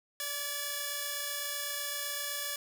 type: tone pair together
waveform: 5% pulse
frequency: 578.3 / 1707 Hz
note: D5 / G#6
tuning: -27 / +47 cents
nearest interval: octave + perfect fifth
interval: 1874 cents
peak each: -27 / -25 dBFS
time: 0.2-2.56 s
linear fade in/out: 2 ms
effects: none